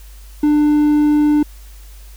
triangle tone, 297.7 Hz, D4, 24 cents sharp, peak -8 dBFS, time 0.43-1.43 s, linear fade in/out 5 ms, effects added 50 Hz sine -35 dBFS peak until 2.16 s + white hiss -47 dBFS RMS until 2.16 s

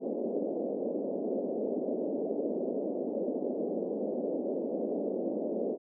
white band-pass noise, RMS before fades -33 dBFS, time 0-5.78 s, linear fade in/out 50 ms, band 210 to 590 Hz, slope 48 dB/octave, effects none

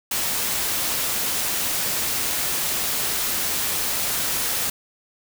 white noise, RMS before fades -24 dBFS, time 0.11-4.7 s, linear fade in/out 5 ms, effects none

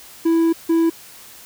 triangle tone bursts at uneven times, 330 Hz, E4, 2 cents sharp, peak -11 dBFS, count 2, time 0.25-0.53 / 0.69-0.9 s, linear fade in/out 10 ms, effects white hiss -42 dBFS RMS until 1.45 s

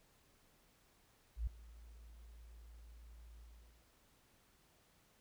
sine tone with ADSR envelope, 56.5 Hz, A1, 47 cents sharp, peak -32 dBFS, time 1.36-3.89 s, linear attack 110 ms, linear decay 4 ms, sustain -22 dB, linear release 490 ms, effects tanh soft clip ceiling -30 dBFS + pink hiss -71 dBFS RMS until 5.2 s

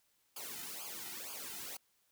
white noise with flanger, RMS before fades -45 dBFS, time 0.36-1.77 s, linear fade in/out 5 ms, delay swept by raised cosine 0.52 to 1.82 ms, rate 2.1 Hz, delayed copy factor -1, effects white hiss -75 dBFS RMS until 2.11 s

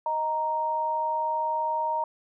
sine tone pair together, 624.2 / 932.3 Hz, D#5 / A#5, +5 / 0 cents, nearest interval perfect fifth, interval 695 cents, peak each -32 / -25 dBFS, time 0.06-2.04 s, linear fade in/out 2 ms, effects none

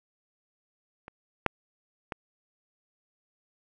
clicks, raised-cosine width 0.5 ms, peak -27 / -7 / -18 dBFS, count 3, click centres 1.081 / 1.463 / 2.122 s, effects none

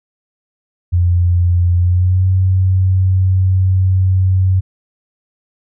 sine tone with pitch glide, 87.9 to 93.67 Hz, F2 to F#2, +12 to +22 cents, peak -9 dBFS, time 0.92-4.61 s, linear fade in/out 20 ms, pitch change +110 cents, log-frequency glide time 1.77-2.27 s, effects none

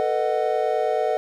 triangle chord, B dominant seventh, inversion third, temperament just, 444.5 / 493.9 / 617.4 / 740.8 Hz, A4 / B4 / D#5 / F#5, +18 / 0 / -14 / +2 cents, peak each -23 / -25 / -23 / -23 dBFS, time 0-1.17 s, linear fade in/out 0 ms, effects none

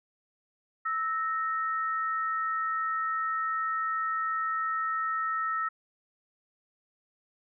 sine tone pair together, 1310.3 / 1853 Hz, E6 / A#6, -11 / -11 cents, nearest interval tritone, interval 600 cents, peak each -28 / -35 dBFS, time 0.85-5.69 s, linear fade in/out 10 ms, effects none

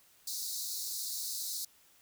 pink high-pass noise, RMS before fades -38 dBFS, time 0.27-1.65 s, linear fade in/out 5 ms, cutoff 3900 Hz, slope 96 dB/octave, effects white hiss -64 dBFS RMS until 2.01 s

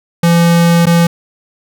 square tone with dropouts, 169.9 Hz, F3, 47 cents flat, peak -7 dBFS, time 0.23-1.07 s, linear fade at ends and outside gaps 5 ms, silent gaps 0.857-0.867 s, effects none

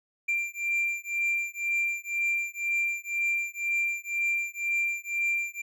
triangle beating tone pair, 2369 / 2371 Hz, D7 / D7, +14 / +16 cents, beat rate 2 Hz, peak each -28 dBFS, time 0.28-5.62 s, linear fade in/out 10 ms, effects none

